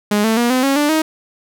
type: tone with pitch steps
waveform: sawtooth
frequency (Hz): 207.7 / 222.6 / 238.6 / 255.7 / 274.1 / 293.7 / 314.8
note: G#3 / A3 / A#3 / C4 / C#4 / D4 / D#4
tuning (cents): 0 / +20 / +41 / -40 / -19 / 0 / +20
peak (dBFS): -9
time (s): 0.11-1.02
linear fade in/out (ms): 5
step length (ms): 130
effects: none